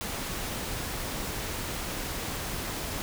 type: noise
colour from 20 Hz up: pink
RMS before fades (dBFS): -34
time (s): 0.01-3.02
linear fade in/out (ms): 0
effects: none